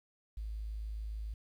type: tone with quantisation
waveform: sine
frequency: 53.5 Hz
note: A1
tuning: 48 cents flat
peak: -37 dBFS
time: 0.37-1.34 s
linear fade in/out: 5 ms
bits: 11
effects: none